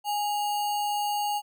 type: tone with sample-and-hold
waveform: sine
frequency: 826 Hz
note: G#5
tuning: 10 cents flat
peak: -25 dBFS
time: 0.04-1.42 s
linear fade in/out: 50 ms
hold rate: 3675 Hz
effects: none